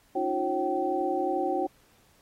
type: tone cluster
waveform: sine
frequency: 286 / 317.2 / 360 / 543 / 768 Hz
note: D4 / D#4 / F#4 / C#5 / G5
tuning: -46 / +33 / -47 / -36 / -36 cents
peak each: -37 / -33 / -30 / -33 / -29 dBFS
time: 0.15-1.67 s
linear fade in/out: 10 ms
effects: pink hiss -63 dBFS RMS until 2.21 s + AAC 48 kbps